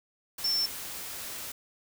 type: tone in noise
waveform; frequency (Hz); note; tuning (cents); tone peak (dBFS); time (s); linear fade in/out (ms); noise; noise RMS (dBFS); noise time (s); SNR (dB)
sine; 5390; E8; +38; -25; 0.44-0.66; 5; white; -39; 0.38-1.52; +11
effects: none